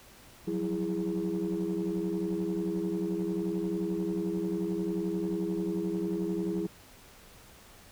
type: tone cluster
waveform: sine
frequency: 178.1 / 189.4 / 331.6 / 412.3 Hz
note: F3 / F#3 / E4 / G#4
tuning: +34 / +41 / +10 / -13 cents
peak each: -35 / -34 / -31 / -34 dBFS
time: 0.47-6.67 s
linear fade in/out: 10 ms
effects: tanh soft clip ceiling -23 dBFS + pink hiss -54 dBFS RMS until 7.91 s